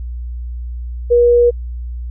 sine tone, 480 Hz, B4, 49 cents flat, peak -7 dBFS, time 1.1-1.51 s, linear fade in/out 20 ms, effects added 60 Hz sine -22 dBFS peak until 2.1 s

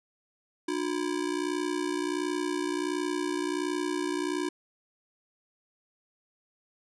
square ring-modulated tone, 329.6 Hz, E4, in tune, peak -26 dBFS, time 0.68-4.49 s, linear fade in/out 5 ms, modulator 30.7 Hz, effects resampled to 24000 Hz

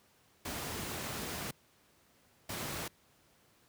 pink noise bursts at uneven times, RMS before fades -39 dBFS, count 2, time 0.45-1.51 / 2.49-2.88 s, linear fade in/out 5 ms, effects pink hiss -67 dBFS RMS until 3.68 s + high-pass 80 Hz 12 dB/octave

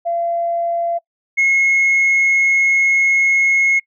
sine tone pair in turn, 683 / 2168 Hz, F5 / C#7, -39 / -39 cents, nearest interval octave + minor sixth, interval 2000 cents, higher second, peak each -16 / -9 dBFS, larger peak second, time 0.05-0.99 / 1.37-3.8 s, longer second, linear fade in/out 20 ms, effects noise-tail reverb RT60 0.1 s tail -23 dB re dry + tanh soft clip ceiling -9 dBFS

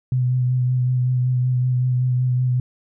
sine tone with vibrato, 126.1 Hz, B2, 36 cents sharp, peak -16 dBFS, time 0.12-2.6 s, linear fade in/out 2 ms, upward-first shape sine, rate 5.3 Hz, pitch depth 21 cents each way, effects none

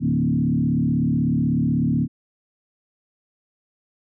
sine tone with frequency modulation, 195.8 Hz, G3, 2 cents flat, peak -17 dBFS, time 0-2.08 s, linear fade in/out 50 ms, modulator 36.2 Hz, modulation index 2.1, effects none

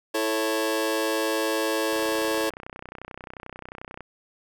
sawtooth chord, A major, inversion second, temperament just, 330 / 440 / 550 Hz, E4 / A4 / C#5, +2 / 0 / -14 cents, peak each -24 dBFS, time 0.14-2.5 s, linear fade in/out 10 ms
click train, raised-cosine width 0.5 ms, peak -23 dBFS, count 66, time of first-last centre 1.93-4.007 s, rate 31.3 Hz
effects none

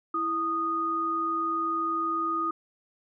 sine tone pair together, 329.6 / 1236.5 Hz, E4 / D#6, 0 / -11 cents, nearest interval octave + major seventh, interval 2289 cents, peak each -33 / -26 dBFS, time 0.14-2.51 s, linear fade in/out 5 ms, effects none

